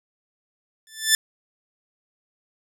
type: tone with exponential growth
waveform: 10% pulse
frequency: 1760 Hz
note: A6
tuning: in tune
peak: -3 dBFS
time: 0.87-1.15 s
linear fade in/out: 1 ms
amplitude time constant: 60 ms
effects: none